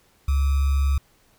sine tone with sample-and-hold, 69.3 Hz, C#2, in tune, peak -17 dBFS, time 0.28-0.98 s, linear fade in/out 5 ms, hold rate 1225 Hz, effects pink hiss -60 dBFS RMS until 1.38 s

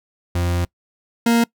40% pulse tone pair in turn, 87.31 / 233.1 Hz, F2 / A#3, 0 / 0 cents, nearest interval octave + perfect fourth, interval 1700 cents, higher second, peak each -17 / -12 dBFS, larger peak second, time 0.35-0.65 / 1.26-1.44 s, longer first, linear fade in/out 5 ms, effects noise-tail reverb RT60 0.1 s tail -24 dB re dry

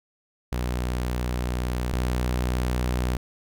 sawtooth tone pair in turn, 61.4 / 61.83 Hz, B1 / B1, -9 / +3 cents, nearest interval unison, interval 12 cents, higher second, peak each -21 / -19 dBFS, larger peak second, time 0.52-1.93 / 1.93-3.17 s, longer first, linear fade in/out 5 ms, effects none

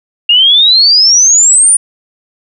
sine exponential sweep, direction up, 2794 to 9600 Hz, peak -3 dBFS, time 0.29-1.77 s, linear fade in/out 5 ms, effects none

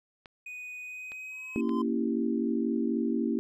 clicks, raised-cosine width 0.3 ms, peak -30 dBFS, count 3, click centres 0.258 / 1.119 / 1.693 s
triangle tone with pitch glide, 2486 to 2549 Hz, D#7 to D#7, -2 to +41 cents, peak -37 dBFS, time 0.46-1.61 s, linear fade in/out 5 ms, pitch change +43 cents, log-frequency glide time 0.81-1.5 s
triangle tone with exponential growth, 1031 Hz, C6, 26 cents flat, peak -30 dBFS, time 1.31-1.82 s, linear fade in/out 5 ms, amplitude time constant 110 ms
sine chord, A# diminished seventh, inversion none, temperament equal, 233.1 / 277.2 / 329.6 / 392 Hz, A#3 / C#4 / E4 / G4, 0 / 0 / 0 / 0 cents, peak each -29 / -32 / -32 / -35 dBFS, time 1.56-3.39 s, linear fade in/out 0 ms
effects none

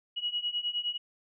sine beating tone pair, 2905 / 2914.7 Hz, F#7 / F#7, -32 / -27 cents, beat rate 9.7 Hz, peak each -34 / -32 dBFS, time 0.16-0.98 s, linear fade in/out 20 ms, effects none

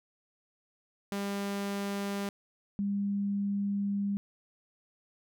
sawtooth / sine tone pair in turn, 200 / 200.8 Hz, G3 / G3, +35 / +42 cents, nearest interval unison, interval 7 cents, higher second, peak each -28 dBFS, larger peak neither, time 1.12-2.29 / 2.79-4.17 s, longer second, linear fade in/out 0 ms, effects none

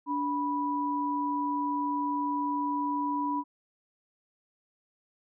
sine tone pair together, 290 / 982.8 Hz, D4 / B5, -22 / -9 cents, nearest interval octave + major sixth, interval 2113 cents, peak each -31 / -29 dBFS, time 0.06-3.44 s, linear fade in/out 50 ms, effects none

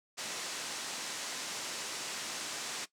white low-pass noise, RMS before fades -40 dBFS, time 0.17-2.86 s, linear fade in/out 20 ms, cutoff 7900 Hz, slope 24 dB/octave, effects noise-tail reverb RT60 0.1 s tail -17 dB re dry + high-pass 200 Hz 12 dB/octave

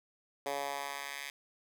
10% pulse tone with high-pass filter sweep, 140.8 Hz, C#3, 27 cents sharp, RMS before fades -39 dBFS, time 0.46-1.3 s, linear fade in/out 2 ms, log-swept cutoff 520 to 2100 Hz, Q 1.4, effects none

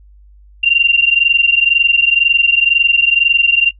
sine tone pair together, 2763 / 2785 Hz, F7 / F7, -19 / -5 cents, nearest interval unison, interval 14 cents, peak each -11 dBFS, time 0.63-3.71 s, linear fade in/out 10 ms, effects noise-tail reverb RT60 0.1 s tail -24 dB re dry + added 50 Hz sine -40 dBFS peak until 3.79 s

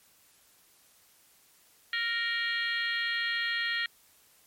harmonic tone with a mistuned harmonic, 466.2 Hz, A#4, in tune, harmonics 3 / 4 / 5 / 6 / 7 / 8 / 9, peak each -38 / -30 / -38 / -40 / -36 / -47 / -39 dBFS, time 1.93-3.86 s, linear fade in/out 2 ms, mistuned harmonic 6, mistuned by +26 cents, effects white hiss -62 dBFS RMS until 4.46 s + MP3 64 kbps

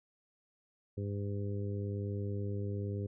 harmonic tone, 101 Hz, G#2, 48 cents flat, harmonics 1 / 2 / 3 / 4 / 5, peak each -35 / -43 / -46 / -43 / -48 dBFS, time 0.97-3.07 s, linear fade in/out 10 ms, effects none

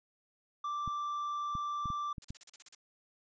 triangle tone, 1174.7 Hz, D6, in tune, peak -32 dBFS, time 0.64-2.13 s, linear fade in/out 5 ms
clicks, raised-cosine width 5 ms, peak -29 dBFS, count 6, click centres 0.877 / 1.553 / 1.857 / 1.903 / 2.182 / 2.305 s
blue noise bursts, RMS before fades -47 dBFS, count 9, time 2.22-2.749 s, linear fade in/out 2 ms, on 25 ms, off 38 ms
effects resampled to 16000 Hz

